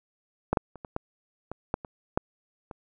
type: clicks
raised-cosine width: 1 ms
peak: -9 / -8 / -29 / -24 / -15 / -21 / -11 / -24 / -9 / -25 dBFS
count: 10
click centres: 0.53 / 0.572 / 0.757 / 0.848 / 0.964 / 1.516 / 1.741 / 1.848 / 2.175 / 2.712 s
effects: none